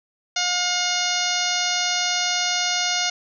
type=harmonic tone; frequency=716 Hz; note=F5; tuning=43 cents sharp; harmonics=1 / 2 / 3 / 4 / 5 / 6 / 7 / 8 / 9; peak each=-29 / -29 / -29 / -29 / -29 / -29 / -29 / -29 / -29 dBFS; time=0.36-3.1 s; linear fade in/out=5 ms; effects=none